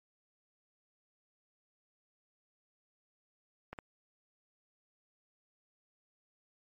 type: clicks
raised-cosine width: 0.5 ms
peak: -27 dBFS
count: 2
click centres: 3.73 / 3.788 s
effects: MP3 48 kbps

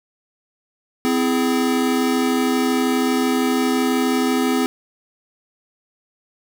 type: chord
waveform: square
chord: C augmented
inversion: none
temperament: equal with one note detuned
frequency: 257 / 329.6 / 415.3 Hz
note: C4 / E4 / G#4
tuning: -31 / 0 / 0 cents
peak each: -19 / -25 / -24 dBFS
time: 1.05-4.66 s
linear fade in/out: 0 ms
effects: none

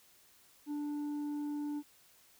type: tone with tanh clipping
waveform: triangle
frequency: 293.7 Hz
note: D4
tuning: in tune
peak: -36 dBFS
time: 0.66-1.83 s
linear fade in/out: 50 ms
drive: 9 dB
effects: white hiss -64 dBFS RMS until 2.39 s

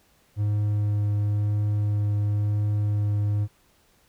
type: tone with vibrato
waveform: triangle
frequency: 103.83 Hz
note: G#2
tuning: in tune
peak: -19 dBFS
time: 0.36-3.48 s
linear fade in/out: 50 ms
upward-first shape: triangle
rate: 0.97 Hz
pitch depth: 10 cents each way
effects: pink hiss -62 dBFS RMS until 4.08 s

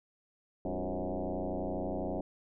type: tone with frequency modulation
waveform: sine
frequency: 169.5 Hz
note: E3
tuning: 49 cents sharp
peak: -32 dBFS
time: 0.65-2.21 s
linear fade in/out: 2 ms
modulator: 92.1 Hz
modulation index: 6.1
effects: none

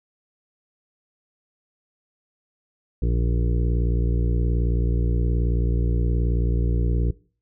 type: harmonic tone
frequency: 58.8 Hz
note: A#1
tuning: 16 cents sharp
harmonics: 1 / 2 / 3 / 5 / 6 / 7 / 8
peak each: -20 / -26 / -30 / -34 / -36 / -37 / -38 dBFS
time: 3.02-7.11 s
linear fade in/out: 5 ms
effects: noise-tail reverb RT60 0.4 s tail -20 dB re dry

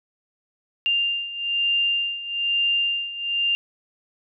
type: beating tone pair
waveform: sine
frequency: 2794 / 2795.1 Hz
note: F7 / F7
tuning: 0 / +1 cents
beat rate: 1.1 Hz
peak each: -26 / -22 dBFS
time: 0.86-3.55 s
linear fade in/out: 0 ms
effects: none

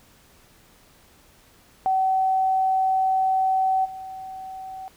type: tone with level steps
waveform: sine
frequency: 760 Hz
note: F#5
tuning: 46 cents sharp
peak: -18 / -33 dBFS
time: 1.86-4.88 s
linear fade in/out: 0 ms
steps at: 3.84 s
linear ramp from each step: 20 ms
effects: pink hiss -55 dBFS RMS until 4.96 s

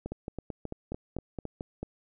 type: two click trains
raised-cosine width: 2 ms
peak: -22 / -22 dBFS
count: 6 / 9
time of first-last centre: 0.12-1.453 / 0.06-1.83 s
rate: 3.75 / 4.52 Hz
effects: none

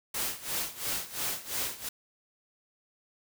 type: noise with tremolo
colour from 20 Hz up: white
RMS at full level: -31 dBFS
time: 0.14-1.89 s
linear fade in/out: 5 ms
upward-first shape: sine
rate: 2.9 Hz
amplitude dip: 85%
effects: none

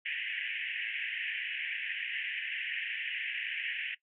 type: band-pass noise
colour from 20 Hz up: pink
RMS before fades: -37 dBFS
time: 0.05-3.95 s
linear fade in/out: 10 ms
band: 1700 to 3000 Hz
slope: 96 dB/octave
effects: noise-tail reverb RT60 0.1 s tail -18 dB re dry

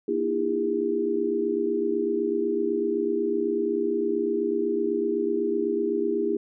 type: tone cluster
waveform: sine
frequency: 237.4 / 307.9 / 336 / 403.8 Hz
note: A#3 / D#4 / E4 / G#4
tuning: +32 / -18 / +33 / -49 cents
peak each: -32 / -31 / -28 / -25 dBFS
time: 0.08-6.37 s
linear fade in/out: 5 ms
effects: none

